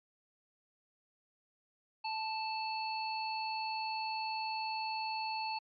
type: harmonic tone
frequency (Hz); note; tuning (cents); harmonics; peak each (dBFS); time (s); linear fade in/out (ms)
880; A5; 0; 1 / 3 / 5; -36 / -42 / -42; 2.04-5.59; 10
effects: MP3 48 kbps